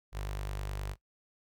sawtooth tone with notch filter, 49.69 Hz, G1, 24 cents sharp, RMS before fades -37 dBFS, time 0.12-0.96 s, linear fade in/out 50 ms, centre 240 Hz, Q 0.81, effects noise-tail reverb RT60 0.1 s tail -18 dB re dry

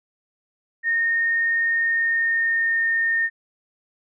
sine tone with pitch glide, 1840 to 1828.3 Hz, A#6 to A#6, -23 to -34 cents, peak -18 dBFS, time 0.83-3.3 s, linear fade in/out 50 ms, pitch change -11 cents, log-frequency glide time 1.65-2.81 s, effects none

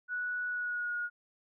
sine tone with pitch glide, 1472 to 1440 Hz, F#6 to F#6, -9 to -47 cents, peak -32 dBFS, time 0.08-1.1 s, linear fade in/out 50 ms, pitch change -38 cents, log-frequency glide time 0.48-0.96 s, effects none

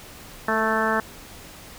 harmonic tone with a mistuned harmonic, 220 Hz, A3, in tune, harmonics 1 / 2 / 3 / 4 / 5 / 6 / 7 / 8, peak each -28 / -28 / -28 / -28 / -28 / -28 / -28 / -28 dBFS, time 0.48-1 s, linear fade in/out 2 ms, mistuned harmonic 2, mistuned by +17 cents, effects pink hiss -43 dBFS RMS until 1.78 s

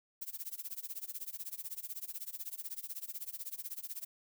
violet noise with tremolo, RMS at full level -40 dBFS, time 0.21-4.05 s, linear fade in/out 10 ms, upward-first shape sine, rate 16 Hz, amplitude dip 95%, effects none

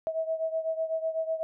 sine beating tone pair, 643 / 651 Hz, E5 / E5, -43 / -22 cents, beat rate 8 Hz, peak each -29 / -33 dBFS, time 0.07-1.43 s, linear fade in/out 0 ms, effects none

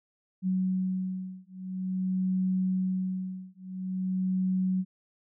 sine beating tone pair, 186.1 / 186.58 Hz, F#3 / F#3, +10 / +15 cents, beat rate 0.48 Hz, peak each -30 dBFS, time 0.42-4.85 s, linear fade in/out 50 ms, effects none

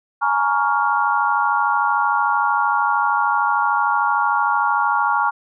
sine chord, Bb minor seventh, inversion third, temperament just, 839.1 / 932.3 / 1118.8 / 1398.5 Hz, Ab5 / Bb5 / Db6 / F6, +18 / 0 / +16 / +2 cents, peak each -21 dBFS, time 0.21-5.31 s, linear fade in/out 20 ms, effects none

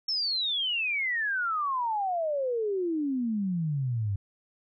sine exponential sweep, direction down, 5440 to 96 Hz, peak -26 dBFS, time 0.08-4.16 s, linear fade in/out 5 ms, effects none

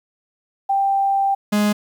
sine / 45% pulse tone pair in turn, 787 / 208.4 Hz, G5 / G#3, +7 / +6 cents, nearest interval octave + major seventh, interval 2301 cents, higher first, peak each -15 dBFS, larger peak neither, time 0.69-1.35 / 1.52-1.73 s, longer first, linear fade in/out 10 ms, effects 9-bit

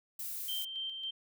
violet noise, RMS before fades -40 dBFS, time 0.19-0.65 s, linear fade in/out 5 ms
sine tone with tremolo, 3136 Hz, G7, in tune, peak -35 dBFS, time 0.48-1.11 s, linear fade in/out 10 ms, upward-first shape square, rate 3.6 Hz, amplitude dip 40%
effects none

